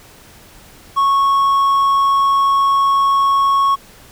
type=tone; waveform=triangle; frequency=1103 Hz; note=C#6; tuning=9 cents flat; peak=-9 dBFS; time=0.96-3.76 s; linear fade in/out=20 ms; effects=pink hiss -43 dBFS RMS until 4.11 s